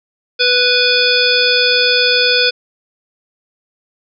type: harmonic tone with a mistuned harmonic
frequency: 493.9 Hz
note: B4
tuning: in tune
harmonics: 1 / 3 / 5 / 7 / 9 / 10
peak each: -17 / -17 / -17 / -17 / -17 / -17 dBFS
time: 0.39-2.51 s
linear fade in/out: 20 ms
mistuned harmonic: 10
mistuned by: +20 cents
effects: none